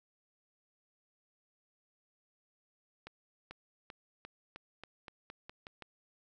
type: accelerating click train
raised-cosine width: 0.3 ms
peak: -30 dBFS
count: 11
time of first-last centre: 3.07-5.823 s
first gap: 440 ms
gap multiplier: 0.89
effects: none